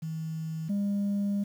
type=tone pair in turn; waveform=sine; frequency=160 / 201.6 Hz; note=D#3 / G3; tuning=+49 / +49 cents; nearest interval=major third; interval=400 cents; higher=second; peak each=-31 / -23 dBFS; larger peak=second; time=0.02-0.69 / 0.69-1.44 s; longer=second; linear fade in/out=10 ms; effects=tanh soft clip ceiling -25 dBFS + 9-bit